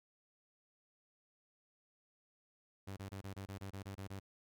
sawtooth tone bursts, 97.6 Hz, G2, 7 cents flat, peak -40 dBFS, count 11, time 2.87-4.198 s, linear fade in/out 10 ms, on 98 ms, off 25 ms, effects none

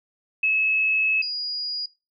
sine tone pair in turn, 2586 / 4882 Hz, E7 / D#8, -34 / -34 cents, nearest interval major seventh, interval 1100 cents, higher second, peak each -18 / -26 dBFS, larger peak first, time 0.43-1.22 / 1.22-1.86 s, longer first, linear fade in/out 5 ms, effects noise-tail reverb RT60 0.3 s tail -20 dB re dry

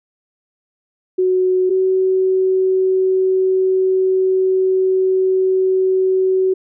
sine tone pair in turn, 370 / 376.3 Hz, F#4 / F#4, 0 / +29 cents, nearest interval unison, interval 29 cents, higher second, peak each -12 dBFS, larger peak neither, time 1.18-1.7 / 1.7-6.54 s, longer second, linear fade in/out 10 ms, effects none

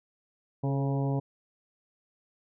harmonic tone with a mistuned harmonic, 137.5 Hz, C#3, 14 cents flat, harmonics 1 / 2 / 3 / 4 / 5 / 6 / 7, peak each -27 / -33 / -37 / -39 / -41 / -43 / -44 dBFS, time 0.63-1.2 s, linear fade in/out 10 ms, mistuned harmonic 3, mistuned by +33 cents, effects none

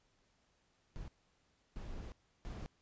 brown noise bursts at uneven times, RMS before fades -45 dBFS, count 3, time 0.96-1.08 / 1.76-2.12 / 2.45-2.66 s, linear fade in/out 0 ms, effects pink hiss -75 dBFS RMS until 2.81 s + resampled to 16000 Hz

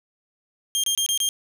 20% pulse tone bursts, 3203 Hz, G7, 37 cents sharp, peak -15 dBFS, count 5, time 0.75-1.289 s, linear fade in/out 0 ms, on 87 ms, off 26 ms, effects none

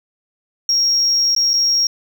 sine tone with dropouts, 5588 Hz, F8, in tune, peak -11 dBFS, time 0.69-1.87 s, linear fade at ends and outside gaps 2 ms, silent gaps 1.35-1.363 / 1.534-1.538 s, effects tanh soft clip ceiling -10 dBFS + 8-bit

